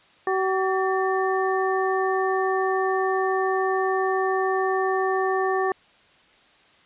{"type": "harmonic tone with a mistuned harmonic", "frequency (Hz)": 380, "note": "F#4", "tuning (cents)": 46, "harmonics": [1, 2, 3, 5], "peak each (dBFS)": [-23, -26, -28, -30], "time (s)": [0.27, 5.72], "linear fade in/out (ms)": 2, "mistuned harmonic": 5, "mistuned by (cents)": -97, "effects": ["white hiss -56 dBFS RMS until 6.85 s", "resampled to 8000 Hz"]}